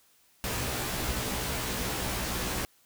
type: noise with comb filter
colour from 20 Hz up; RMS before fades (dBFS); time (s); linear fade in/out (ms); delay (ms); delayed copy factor
pink; -32; 0.44-2.65; 0; 16; +0.95
effects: white hiss -64 dBFS RMS until 2.85 s